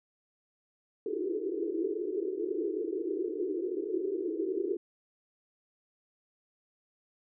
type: band-pass noise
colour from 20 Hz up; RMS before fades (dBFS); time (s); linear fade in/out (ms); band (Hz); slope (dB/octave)
pink; -33; 1.06-4.77; 5; 320 to 440; 96
effects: none